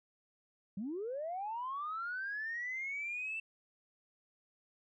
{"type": "linear sweep", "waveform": "sine", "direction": "up", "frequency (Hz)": [180, 2678], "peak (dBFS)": -36, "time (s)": [0.77, 3.4], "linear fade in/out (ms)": 5, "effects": ["tanh soft clip ceiling -32 dBFS"]}